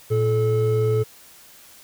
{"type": "tone pair together", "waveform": "triangle", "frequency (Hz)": [114.7, 433], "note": ["A#2", "A4"], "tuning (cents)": [-28, -28], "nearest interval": "octave + major seventh", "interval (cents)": 2300, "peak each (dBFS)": -18, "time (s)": [0.1, 1.04], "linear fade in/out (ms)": 20, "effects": ["white hiss -48 dBFS RMS until 1.83 s"]}